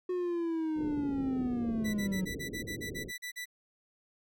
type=linear sweep; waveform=triangle; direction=down; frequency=365.7 to 183.4 Hz; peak=-28 dBFS; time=0.09-2.25 s; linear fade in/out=5 ms
type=low-pass noise; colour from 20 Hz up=white; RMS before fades=-41 dBFS; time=0.75-3.12 s; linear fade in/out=50 ms; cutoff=460 Hz; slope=48 dB/octave
type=tone bursts; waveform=sawtooth; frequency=1975.5 Hz; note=B6; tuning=in tune; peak=-34 dBFS; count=12; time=1.84-3.457 s; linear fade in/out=20 ms; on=99 ms; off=39 ms
effects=none